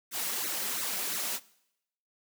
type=noise with flanger; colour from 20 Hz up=white; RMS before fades=-33 dBFS; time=0.11-1.4 s; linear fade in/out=50 ms; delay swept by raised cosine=0.49 to 5.39 ms; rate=2.9 Hz; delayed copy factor=+0.9; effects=noise-tail reverb RT60 0.8 s tail -21 dB re dry + high-pass 200 Hz 12 dB/octave